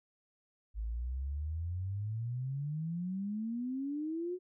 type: exponential sweep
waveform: sine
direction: up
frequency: 51.91 to 370 Hz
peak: -34 dBFS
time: 0.74-4.39 s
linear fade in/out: 50 ms
effects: none